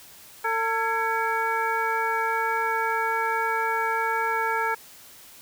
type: harmonic tone with a mistuned harmonic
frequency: 450.3 Hz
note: A4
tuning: 40 cents sharp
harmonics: 1 / 2 / 3 / 4 / 5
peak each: -31 / -26 / -29 / -29 / -33 dBFS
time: 0.44-4.75 s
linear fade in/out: 10 ms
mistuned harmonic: 4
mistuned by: -140 cents
effects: white hiss -48 dBFS RMS until 5.41 s